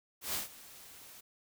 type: noise with ADSR envelope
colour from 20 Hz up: white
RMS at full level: -34 dBFS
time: 0.21-1.21 s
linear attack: 130 ms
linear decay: 140 ms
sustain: -19 dB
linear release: 10 ms
effects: none